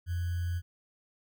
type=tone with sample-and-hold; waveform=sine; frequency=86.9 Hz; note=F2; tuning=8 cents flat; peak=-29 dBFS; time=0.06-0.62 s; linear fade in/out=50 ms; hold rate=1575 Hz; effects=none